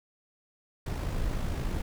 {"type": "noise with amplitude modulation", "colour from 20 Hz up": "brown", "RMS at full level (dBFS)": -29, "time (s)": [0.86, 1.82], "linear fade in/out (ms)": 5, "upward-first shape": "sine", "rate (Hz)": 53.2, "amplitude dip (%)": 40, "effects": []}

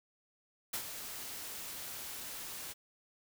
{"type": "noise with ADSR envelope", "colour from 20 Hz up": "white", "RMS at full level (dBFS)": -36, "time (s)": [0.73, 2.74], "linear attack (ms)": 9, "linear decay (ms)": 81, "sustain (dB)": -8, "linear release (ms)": 27, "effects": []}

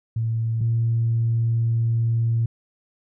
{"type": "tone pair in turn", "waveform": "sine", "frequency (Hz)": [113.6, 115.19], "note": ["A#2", "A#2"], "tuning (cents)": [-44, -20], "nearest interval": "unison", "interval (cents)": 24, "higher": "second", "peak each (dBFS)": [-20, -17], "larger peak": "second", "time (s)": [[0.16, 0.61], [0.61, 2.46]], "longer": "second", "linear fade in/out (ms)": 5, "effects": ["tanh soft clip ceiling -13 dBFS"]}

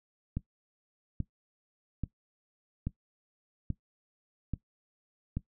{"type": "click train", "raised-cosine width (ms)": 5, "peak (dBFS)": -20, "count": 7, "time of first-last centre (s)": [0.37, 5.37], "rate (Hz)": 1.2, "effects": ["noise-tail reverb RT60 0.1 s tail -17 dB re dry"]}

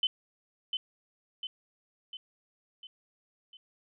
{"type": "tone with echo", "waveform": "sine", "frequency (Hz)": 3046, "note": "F#7", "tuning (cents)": 50, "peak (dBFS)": -24, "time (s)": [0.03, 0.07], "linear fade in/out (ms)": 2, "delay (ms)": 700, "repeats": 5, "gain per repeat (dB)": -5, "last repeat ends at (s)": 3.57, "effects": []}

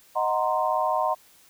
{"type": "chord", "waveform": "sine", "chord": "C half-diminished seventh", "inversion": "first", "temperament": "equal", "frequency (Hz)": [622.3, 740, 932.3, 1046.5], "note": ["Eb5", "Gb5", "Bb5", "C6"], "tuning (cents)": [0, 0, 0, 0], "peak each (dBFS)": -27, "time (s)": [0.15, 1.15], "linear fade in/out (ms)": 20, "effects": ["white hiss -56 dBFS RMS until 1.49 s"]}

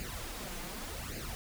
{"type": "noise with flanger", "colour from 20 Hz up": "pink", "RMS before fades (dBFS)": -41, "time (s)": [0, 1.35], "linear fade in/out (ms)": 0, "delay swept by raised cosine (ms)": [0.43, 5.83], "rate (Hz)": 0.86, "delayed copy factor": 0.7, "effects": []}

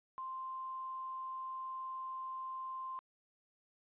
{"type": "tone with quantisation", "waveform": "sine", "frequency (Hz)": 1046.5, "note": "C6", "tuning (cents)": 0, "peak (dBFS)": -40, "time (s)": [0.18, 2.99], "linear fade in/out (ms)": 0, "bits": 11, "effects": ["resampled to 8000 Hz"]}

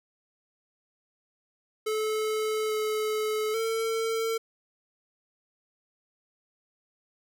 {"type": "tone with pitch steps", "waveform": "square", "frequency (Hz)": [433.2, 430.5, 450.4], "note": ["A4", "A4", "A4"], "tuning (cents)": [-27, -38, 40], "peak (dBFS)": -27, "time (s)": [1.86, 4.38], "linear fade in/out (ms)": 10, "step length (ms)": 840, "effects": []}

